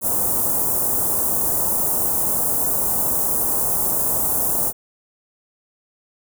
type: band-stop noise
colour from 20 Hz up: white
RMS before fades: -20 dBFS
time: 0.01-4.73 s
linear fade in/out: 50 ms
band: 1000 to 8600 Hz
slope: 24 dB/octave
effects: none